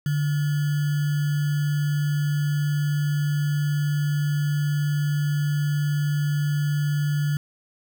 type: tone with sample-and-hold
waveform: sine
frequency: 146.83 Hz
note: D3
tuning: in tune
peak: -20 dBFS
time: 0.06-7.37 s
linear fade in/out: 2 ms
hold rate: 1575 Hz
effects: none